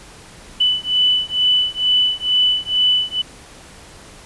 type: beating tone pair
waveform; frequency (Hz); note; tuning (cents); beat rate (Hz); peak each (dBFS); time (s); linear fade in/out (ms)
sine; 2987 / 2989.2; F#7 / F#7; +16 / +17; 2.2; -17 / -17; 0.6-3.22; 10
effects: pink hiss -41 dBFS RMS until 4.25 s + resampled to 24000 Hz